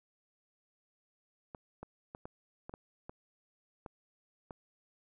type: clicks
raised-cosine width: 1 ms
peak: -30 dBFS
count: 9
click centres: 1.548 / 1.83 / 2.149 / 2.255 / 2.695 / 2.739 / 3.095 / 3.862 / 4.508 s
effects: none